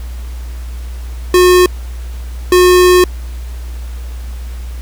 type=tone bursts at uneven times; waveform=square; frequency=361.8 Hz; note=F#4; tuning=39 cents flat; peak=-5 dBFS; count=2; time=1.34-1.66 / 2.52-3.04 s; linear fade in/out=2 ms; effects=added 60 Hz sine -21 dBFS peak until 4.81 s + pink hiss -39 dBFS RMS until 4.81 s